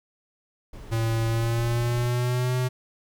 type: noise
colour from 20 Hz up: brown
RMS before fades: -38 dBFS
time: 0.73-2.07 s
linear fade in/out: 5 ms
type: tone with pitch glide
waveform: square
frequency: 113.5 to 126.67 Hz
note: A#2 to B2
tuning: -46 to +44 cents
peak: -23 dBFS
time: 0.91-2.69 s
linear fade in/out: 20 ms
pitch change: +190 cents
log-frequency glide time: 1.27-2.56 s
effects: none